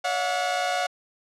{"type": "tone cluster", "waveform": "sawtooth", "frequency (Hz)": [567, 665, 725], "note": ["C#5", "E5", "F#5"], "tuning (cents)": [39, 15, -35], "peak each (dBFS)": [-27, -29, -21], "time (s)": [0.04, 0.87], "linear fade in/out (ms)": 10, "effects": ["low-pass 7000 Hz 12 dB/octave"]}